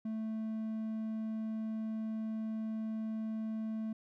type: tone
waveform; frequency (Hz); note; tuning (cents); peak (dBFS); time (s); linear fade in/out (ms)
triangle; 220; A3; 0; -33; 0.05-3.93; 5
effects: none